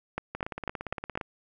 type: two click trains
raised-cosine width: 0.5 ms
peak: -15 / -19 dBFS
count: 5 / 16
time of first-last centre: 0.18-1.175 / 0.35-1.212 s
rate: 4.02 / 17.4 Hz
effects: none